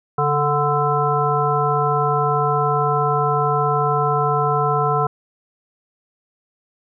harmonic tone with a mistuned harmonic, 146.83 Hz, D3, in tune, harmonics 1 / 3 / 5 / 7 / 9, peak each -22 / -22 / -22 / -22 / -22 dBFS, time 0.18-5.07 s, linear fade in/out 5 ms, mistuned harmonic 1, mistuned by -44 cents, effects none

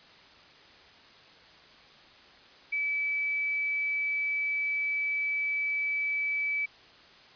sine tone, 2300 Hz, D7, 37 cents flat, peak -27 dBFS, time 2.72-6.66 s, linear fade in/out 10 ms, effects white hiss -54 dBFS RMS until 7.35 s + resampled to 11025 Hz

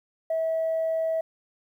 sine tone, 648 Hz, E5, 30 cents flat, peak -22 dBFS, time 0.3-1.21 s, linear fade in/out 5 ms, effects tanh soft clip ceiling -20 dBFS + 10-bit

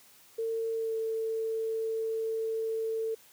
sine tone with pitch glide, 452 to 446.6 Hz, A4 to A4, +47 to +26 cents, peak -29 dBFS, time 0.38-3.15 s, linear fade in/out 10 ms, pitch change -21 cents, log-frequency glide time 0.71-0.95 s, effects white hiss -58 dBFS RMS until 3.32 s + high-pass 80 Hz 12 dB/octave

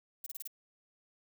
violet noise bursts, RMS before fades -41 dBFS, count 5, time 0.24-0.476 s, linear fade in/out 5 ms, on 24 ms, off 29 ms, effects none

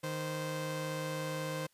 sawtooth tone pair together, 154.6 / 520 Hz, D#3 / C5, -11 / -11 cents, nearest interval octave + major sixth, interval 2100 cents, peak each -34 / -34 dBFS, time 0.03-1.67 s, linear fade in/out 10 ms, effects white hiss -71 dBFS RMS until 1.73 s + resampled to 32000 Hz

